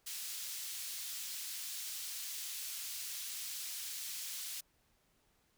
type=high-pass noise; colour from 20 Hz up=pink; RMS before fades=-43 dBFS; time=0.06-4.61 s; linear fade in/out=10 ms; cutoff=3900 Hz; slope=12 dB/octave; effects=pink hiss -74 dBFS RMS until 5.57 s